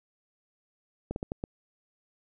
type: slowing click train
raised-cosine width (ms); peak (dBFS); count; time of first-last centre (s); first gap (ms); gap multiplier
2; -19; 5; 1.11-1.439; 51; 1.33
effects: none